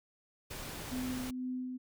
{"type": "noise", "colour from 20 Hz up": "pink", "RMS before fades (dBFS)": -43, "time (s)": [0.5, 1.31], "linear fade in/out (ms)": 10}
{"type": "tone with tremolo", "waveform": "sine", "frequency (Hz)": 253.9, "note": "B3", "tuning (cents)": 48, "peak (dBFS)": -34, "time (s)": [0.91, 1.78], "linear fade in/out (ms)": 20, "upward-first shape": "sine", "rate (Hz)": 2.1, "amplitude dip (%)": 35}
{"effects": []}